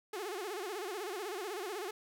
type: tone with vibrato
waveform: sawtooth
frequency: 392 Hz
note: G4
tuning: in tune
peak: -34 dBFS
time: 0.13-1.91 s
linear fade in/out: 5 ms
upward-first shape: sine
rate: 16 Hz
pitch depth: 190 cents each way
effects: 11-bit